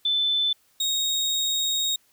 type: tone pair in turn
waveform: sine / 30% pulse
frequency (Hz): 3520 / 3754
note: A7 / A#7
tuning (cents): 0 / +11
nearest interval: minor second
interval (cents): 111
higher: second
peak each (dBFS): -20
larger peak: neither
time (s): 0.05-0.53 / 0.8-1.96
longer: second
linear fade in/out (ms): 5
effects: white hiss -63 dBFS RMS until 2.12 s